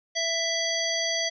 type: harmonic tone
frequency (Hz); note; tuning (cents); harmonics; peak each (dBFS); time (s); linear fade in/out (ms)
662; E5; +7; 1 / 3 / 5 / 7 / 9; -31 / -31 / -31 / -31 / -31; 0.15-1.3; 20
effects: none